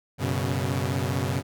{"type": "chord", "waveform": "sawtooth", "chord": "F# suspended fourth", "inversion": "none", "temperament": "equal with one note detuned", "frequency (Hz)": [93.9, 123.47, 138.59], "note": ["F#2", "B2", "C#3"], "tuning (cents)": [26, 0, 0], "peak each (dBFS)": -25, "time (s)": [0.18, 1.43], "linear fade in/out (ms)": 50, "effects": []}